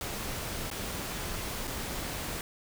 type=noise with dropouts; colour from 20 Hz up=pink; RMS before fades=-36 dBFS; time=0.01-2.41 s; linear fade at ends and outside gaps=1 ms; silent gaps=0.702-0.713 / 1.672-1.676 s; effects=none